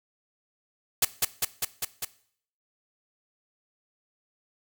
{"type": "noise with echo", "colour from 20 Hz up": "white", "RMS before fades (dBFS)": -21, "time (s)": [1.02, 1.05], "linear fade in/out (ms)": 5, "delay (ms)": 200, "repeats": 5, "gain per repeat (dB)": -2, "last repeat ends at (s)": 2.05, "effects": ["noise-tail reverb RT60 0.6 s tail -18 dB re dry"]}